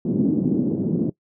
pink band-pass noise, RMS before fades -21 dBFS, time 0.05-1.1 s, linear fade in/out 5 ms, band 180 to 310 Hz, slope 24 dB/octave, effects noise-tail reverb RT60 0.1 s tail -20 dB re dry

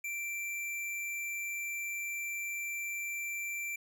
square tone, 2349 Hz, D7, in tune, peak -36 dBFS, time 0.04-3.76 s, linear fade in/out 5 ms, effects none

